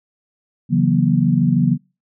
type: chord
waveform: sine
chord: F# dominant seventh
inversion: second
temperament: equal with one note detuned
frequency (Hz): 138.59 / 164.81 / 185 / 238.7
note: C#3 / E3 / F#3 / A#3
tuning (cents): 0 / 0 / 0 / +41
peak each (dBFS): -18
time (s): 0.69-1.78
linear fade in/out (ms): 50
effects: noise-tail reverb RT60 0.3 s tail -25 dB re dry